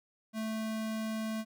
square tone, 219.9 Hz, A3, 1 cent flat, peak -34 dBFS, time 0.33-1.45 s, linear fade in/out 50 ms, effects none

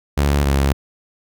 sawtooth tone pair in turn, 71.4 / 69.09 Hz, D2 / C#2, -48 / -5 cents, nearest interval minor second, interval 57 cents, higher first, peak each -10 dBFS, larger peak neither, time 0.17-0.45 / 0.45-0.73 s, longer neither, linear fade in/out 10 ms, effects none

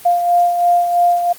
sine beating tone pair, 700 / 703 Hz, F5 / F5, +4 / +11 cents, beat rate 3 Hz, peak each -11 / -20 dBFS, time 0.05-1.33 s, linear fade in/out 10 ms, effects white hiss -38 dBFS RMS until 1.38 s + Opus 24 kbps

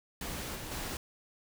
pink noise with level steps, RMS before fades -39 / -42 / -38 dBFS, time 0.21-0.97 s, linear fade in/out 2 ms, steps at 0.55 / 0.71 s, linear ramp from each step 10 ms, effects none

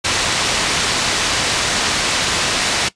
white low-pass noise, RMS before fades -18 dBFS, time 0.04-2.89 s, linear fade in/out 10 ms, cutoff 5300 Hz, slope 12 dB/octave, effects noise-tail reverb RT60 0.1 s tail -17 dB re dry + resampled to 22050 Hz

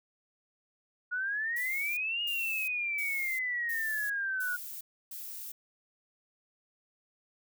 sine exponential two-way sweep, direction up then down, 1442 to 2874 to 1442 Hz, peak -30 dBFS, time 1.11-4.57 s, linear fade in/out 20 ms, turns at 2.22 s
violet noise bursts, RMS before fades -42 dBFS, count 6, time 1.56-5.52 s, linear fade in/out 5 ms, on 410 ms, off 300 ms
effects none

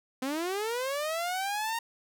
sawtooth linear sweep, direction up, 251.9 to 932.3 Hz, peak -26 dBFS, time 0.22-1.79 s, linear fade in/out 5 ms, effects none

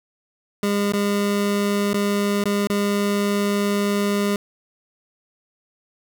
25% pulse tone with dropouts, 203.1 Hz, G#3, 38 cents flat, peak -15 dBFS, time 0.63-4.36 s, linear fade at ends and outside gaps 2 ms, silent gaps 0.922-0.935 / 1.932-1.942 / 2.439-2.456 / 2.672-2.699 s, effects 9-bit

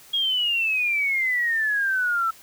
sine exponential sweep, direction down, 3300 to 1318.5 Hz, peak -20 dBFS, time 0.13-2.31 s, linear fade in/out 10 ms, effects white hiss -49 dBFS RMS until 2.42 s

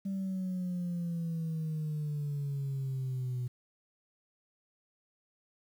sine exponential sweep, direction down, 196 to 123.47 Hz, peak -30 dBFS, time 0.05-3.48 s, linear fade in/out 10 ms, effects tanh soft clip ceiling -30 dBFS + 10-bit

